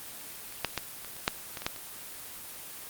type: clicks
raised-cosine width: 0.2 ms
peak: -28 / -9 / -11 / -24 / -25 / -6 / -18 / -21 / -10 / -24 dBFS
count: 10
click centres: 0.524 / 0.647 / 0.777 / 1.047 / 1.166 / 1.279 / 1.572 / 1.62 / 1.665 / 1.762 s
effects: white hiss -43 dBFS RMS until 2.89 s + Opus 24 kbps